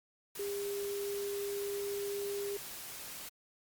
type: tone in noise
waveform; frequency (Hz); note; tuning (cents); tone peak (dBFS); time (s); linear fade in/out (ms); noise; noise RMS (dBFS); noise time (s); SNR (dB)
sine; 403.1; G4; +48; -35; 0.39-2.57; 5; white; -45; 0.35-3.29; +7
effects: Opus 48 kbps